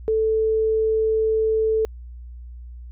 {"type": "tone", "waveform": "sine", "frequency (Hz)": 440, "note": "A4", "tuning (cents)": 0, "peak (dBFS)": -17, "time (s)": [0.08, 1.85], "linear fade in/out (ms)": 0, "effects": ["added 60 Hz sine -35 dBFS peak until 2.91 s"]}